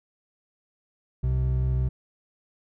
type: tone pair together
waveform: triangle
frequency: 63.85 / 127.7 Hz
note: C2 / C3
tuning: -42 / -42 cents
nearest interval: octave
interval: 1200 cents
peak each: -22 / -23 dBFS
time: 1.23-1.89 s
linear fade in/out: 10 ms
effects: none